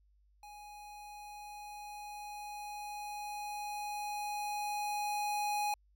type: tone with level ramp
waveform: square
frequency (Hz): 830.6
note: G#5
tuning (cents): 0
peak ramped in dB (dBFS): -50 to -32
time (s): 0.43-5.74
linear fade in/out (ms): 2
effects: added 50 Hz sine -65 dBFS peak until 5.95 s